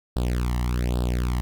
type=tone with flanger; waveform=sawtooth; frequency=60.9 Hz; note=B1; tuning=24 cents flat; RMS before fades=-24 dBFS; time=0.16-1.41 s; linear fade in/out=0 ms; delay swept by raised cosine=0.23 to 1.02 ms; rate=1.2 Hz; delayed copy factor=+1; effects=none